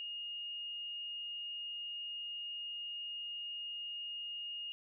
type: tone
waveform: sine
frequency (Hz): 2849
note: F7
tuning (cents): +34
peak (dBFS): -40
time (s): 0-4.72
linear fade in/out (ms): 0
effects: none